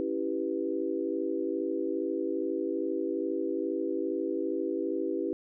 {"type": "chord", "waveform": "sine", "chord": "C# half-diminished seventh", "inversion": "none", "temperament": "equal", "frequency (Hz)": [277.2, 329.6, 392, 493.9], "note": ["C#4", "E4", "G4", "B4"], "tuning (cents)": [0, 0, 0, 0], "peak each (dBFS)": [-36, -32, -33, -36], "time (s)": [0, 5.33], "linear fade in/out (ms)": 0, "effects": []}